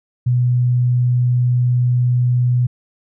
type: tone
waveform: sine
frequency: 123.5 Hz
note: B2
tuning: in tune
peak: -12 dBFS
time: 0.26-2.67 s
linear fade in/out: 10 ms
effects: none